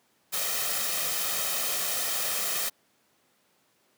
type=noise with comb filter; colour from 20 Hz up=white; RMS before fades=-29 dBFS; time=0.32-2.7 s; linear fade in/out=20 ms; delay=1.6 ms; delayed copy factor=+0.6; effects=pink hiss -67 dBFS RMS until 3.97 s + high-pass 200 Hz 12 dB/octave